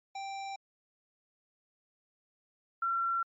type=tone pair in turn; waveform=square / sine; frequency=784 / 1361.2 Hz; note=G5 / F6; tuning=0 / -45 cents; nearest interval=minor seventh; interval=955 cents; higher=second; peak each=-38 / -28 dBFS; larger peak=second; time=0.15-0.56 / 2.82-3.23 s; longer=neither; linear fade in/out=5 ms; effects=MP3 32 kbps